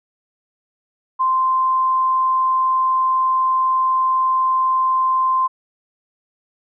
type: tone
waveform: sine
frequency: 1042 Hz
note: C6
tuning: 7 cents flat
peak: -14 dBFS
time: 1.19-5.48 s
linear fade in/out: 20 ms
effects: none